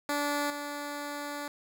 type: tone with level steps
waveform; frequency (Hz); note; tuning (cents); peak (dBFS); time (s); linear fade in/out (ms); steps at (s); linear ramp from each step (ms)
10% pulse; 290; D4; -22; -20 / -27; 0.09-1.48; 2; 0.5; 2
effects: none